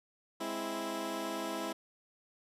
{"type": "chord", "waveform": "15% pulse", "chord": "Ab augmented", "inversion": "none", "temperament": "equal", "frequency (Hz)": [207.7, 261.6, 329.6], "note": ["Ab3", "C4", "E4"], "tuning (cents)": [0, 0, 0], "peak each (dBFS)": [-36, -36, -31], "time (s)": [0.4, 1.73], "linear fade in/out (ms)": 10, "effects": ["resampled to 32000 Hz"]}